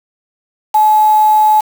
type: tone with quantisation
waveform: sine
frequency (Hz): 857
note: A5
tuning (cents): -46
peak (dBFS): -6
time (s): 0.74-1.61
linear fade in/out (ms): 10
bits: 4
effects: none